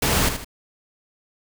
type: noise with echo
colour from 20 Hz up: pink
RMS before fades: -20 dBFS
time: 0.02-0.29 s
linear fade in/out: 5 ms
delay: 78 ms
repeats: 2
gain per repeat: -8 dB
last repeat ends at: 0.446 s
effects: none